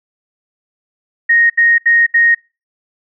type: tone bursts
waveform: sine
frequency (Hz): 1864.7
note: A#6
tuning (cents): 0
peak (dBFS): -7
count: 4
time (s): 1.29-2.349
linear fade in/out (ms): 10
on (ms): 210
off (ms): 73
effects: noise-tail reverb RT60 0.3 s tail -25 dB re dry